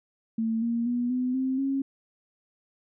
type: tone with pitch steps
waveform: sine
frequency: 224.8 / 233.5 / 242.6 / 252 / 261.8 / 272 Hz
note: A3 / A#3 / B3 / B3 / C4 / C#4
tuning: +37 / +3 / -31 / +35 / +1 / -33 cents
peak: -24 dBFS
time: 0.38-1.82 s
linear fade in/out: 5 ms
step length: 240 ms
effects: none